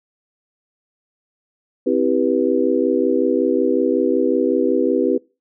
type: chord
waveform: sine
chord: C major seventh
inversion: none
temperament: just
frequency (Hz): 261.6 / 327 / 392.4 / 490.5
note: C4 / E4 / G4 / B4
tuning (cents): 0 / -14 / +2 / -12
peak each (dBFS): -20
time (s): 1.86-5.18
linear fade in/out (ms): 10
effects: noise-tail reverb RT60 0.3 s tail -24 dB re dry